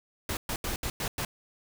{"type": "noise bursts at uneven times", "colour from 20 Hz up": "pink", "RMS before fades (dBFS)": -32, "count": 6, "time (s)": [[0.29, 0.37], [0.49, 0.56], [0.64, 0.76], [0.83, 0.9], [1, 1.08], [1.18, 1.25]], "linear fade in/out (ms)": 2, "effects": []}